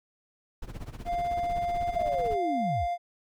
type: noise with tremolo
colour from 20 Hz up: brown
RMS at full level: -35 dBFS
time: 0.62-2.36 s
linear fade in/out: 5 ms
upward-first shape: sine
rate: 16 Hz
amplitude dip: 85%
type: tone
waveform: triangle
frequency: 698.5 Hz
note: F5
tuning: in tune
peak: -25 dBFS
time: 1.05-2.98 s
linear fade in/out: 50 ms
type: linear sweep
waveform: sine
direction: down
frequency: 742 to 39 Hz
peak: -29 dBFS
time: 1.87-2.88 s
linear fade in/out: 50 ms
effects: none